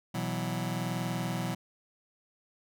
sawtooth chord, B suspended fourth, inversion none, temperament just, 123.47 / 164.63 / 185.21 Hz, B2 / E3 / F#3, 0 / -2 / +2 cents, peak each -31 dBFS, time 0.14-1.55 s, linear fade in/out 10 ms, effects none

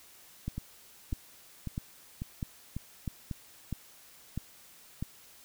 two click trains, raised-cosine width 5 ms, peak -21 / -23 dBFS, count 8 / 6, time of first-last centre 0.48-5.025 / 0.58-3.312 s, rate 1.54 / 1.83 Hz, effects white hiss -56 dBFS RMS until 5.44 s

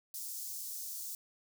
white high-pass noise, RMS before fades -42 dBFS, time 0.14-1.15 s, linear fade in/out 2 ms, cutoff 5200 Hz, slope 24 dB/octave, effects none

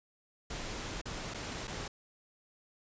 pink noise with dropouts, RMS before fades -40 dBFS, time 0.5-1.88 s, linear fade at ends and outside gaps 5 ms, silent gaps 1.015-1.055 / 1.339-1.344 / 1.673-1.677 s, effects resampled to 16000 Hz

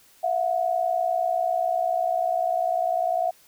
sine tone pair together, 667 / 727.1 Hz, E5 / F#5, +20 / -30 cents, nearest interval minor second, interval 150 cents, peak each -24 dBFS, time 0.23-3.31 s, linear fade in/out 10 ms, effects white hiss -56 dBFS RMS until 3.47 s

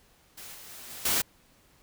white noise with level steps, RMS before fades -44 / -47 / -45 / -42 / -26 dBFS, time 0.37-1.22 s, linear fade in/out 10 ms, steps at 0.54 / 0.69 / 0.9 / 1.05 s, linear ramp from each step 5 ms, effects pink hiss -62 dBFS RMS until 1.82 s

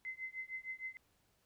sine tone with tremolo, 2057 Hz, C7, 30 cents flat, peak -38 dBFS, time 0.05-0.97 s, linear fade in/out 0 ms, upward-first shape triangle, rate 6.5 Hz, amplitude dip 100%, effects pink hiss -75 dBFS RMS until 1.45 s

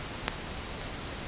clicks, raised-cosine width 0.3 ms, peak -8 / -23 dBFS, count 2, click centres 0.281 / 0.815 s, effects pink hiss -38 dBFS RMS until 1.27 s + resampled to 8000 Hz

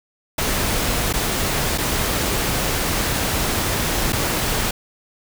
pink noise with dropouts, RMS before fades -21 dBFS, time 0.38-4.71 s, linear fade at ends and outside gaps 5 ms, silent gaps 1.128-1.136 / 1.778-1.782 / 4.124-4.129 s, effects none

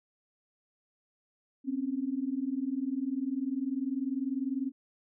sine tone pair together, 255.6 / 275.7 Hz, C4 / C#4, -40 / -9 cents, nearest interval minor second, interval 131 cents, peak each -33 / -32 dBFS, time 1.64-4.72 s, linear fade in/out 50 ms, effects none

